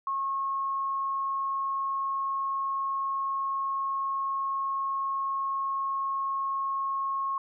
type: tone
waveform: sine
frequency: 1088 Hz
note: C#6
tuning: 33 cents flat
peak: -27 dBFS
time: 0.07-7.38 s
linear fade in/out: 2 ms
effects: none